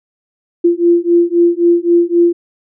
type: beating tone pair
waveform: sine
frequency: 342.3 / 346.1 Hz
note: F4 / F4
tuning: -35 / -16 cents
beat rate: 3.8 Hz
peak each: -11 dBFS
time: 0.64-2.33 s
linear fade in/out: 10 ms
effects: none